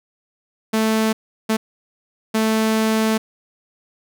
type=tone bursts at uneven times; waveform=sawtooth; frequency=220 Hz; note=A3; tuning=in tune; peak=-12 dBFS; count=3; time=0.73-1.13 / 1.49-1.57 / 2.34-3.18 s; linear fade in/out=10 ms; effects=none